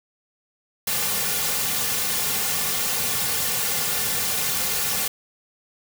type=noise with comb filter; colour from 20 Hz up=white; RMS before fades=-24 dBFS; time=0.87-5.08 s; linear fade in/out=5 ms; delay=3.1 ms; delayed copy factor=-0.85; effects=none